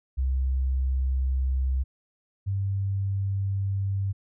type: tone pair in turn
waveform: sine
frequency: 65.41 / 98 Hz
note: C2 / G2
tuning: 0 / 0 cents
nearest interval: perfect fifth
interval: 700 cents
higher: second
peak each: -22 / -24 dBFS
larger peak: first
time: 0.17-1.84 / 2.46-4.13 s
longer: neither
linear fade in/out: 20 ms
effects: none